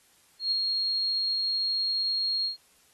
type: tone with ADSR envelope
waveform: sine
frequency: 4265 Hz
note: C8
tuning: 32 cents sharp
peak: -22 dBFS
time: 0.39-2.57 s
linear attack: 130 ms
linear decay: 4 ms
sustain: -3 dB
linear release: 120 ms
effects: white hiss -62 dBFS RMS until 2.93 s + AAC 32 kbps